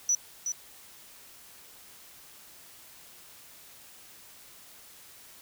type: tone with echo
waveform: sine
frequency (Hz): 5920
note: F#8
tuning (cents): 0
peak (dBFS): -20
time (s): 0.09-0.15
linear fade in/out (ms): 2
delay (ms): 370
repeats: 1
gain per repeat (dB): -8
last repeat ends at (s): 0.52
effects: tanh soft clip ceiling -20 dBFS + white hiss -52 dBFS RMS until 5.41 s